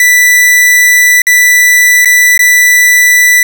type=tone with dropouts; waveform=45% pulse; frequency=1975.5 Hz; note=B6; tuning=in tune; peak=-3 dBFS; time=0-3.43 s; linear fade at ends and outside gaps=2 ms; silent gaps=1.219-1.268 / 2.048-2.056 / 2.377-2.392 s; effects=none